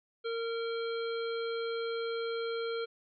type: harmonic tone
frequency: 460 Hz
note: A#4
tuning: 23 cents flat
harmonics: 1 / 3 / 5 / 7 / 9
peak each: -33 / -41 / -48 / -46 / -48 dBFS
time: 0.24-2.86 s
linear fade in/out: 20 ms
effects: none